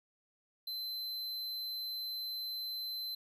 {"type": "tone", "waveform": "square", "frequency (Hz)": 4070, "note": "C8", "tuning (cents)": -49, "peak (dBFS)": -38, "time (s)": [0.67, 3.15], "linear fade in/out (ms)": 5, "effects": ["12-bit"]}